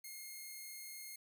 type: tone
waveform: 5% pulse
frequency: 2142 Hz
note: C7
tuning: 40 cents sharp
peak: -37 dBFS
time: 0.04-1.16 s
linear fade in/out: 5 ms
effects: none